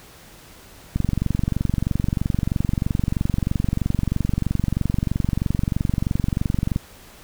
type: click train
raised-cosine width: 5 ms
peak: -8 dBFS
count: 135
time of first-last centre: 0.96-6.761 s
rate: 23.1 Hz
effects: pink hiss -46 dBFS RMS until 7.23 s